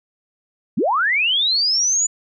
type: linear sweep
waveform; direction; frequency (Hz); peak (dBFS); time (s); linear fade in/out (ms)
sine; up; 148.9 to 7040; -15; 0.77-2.07; 10
effects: none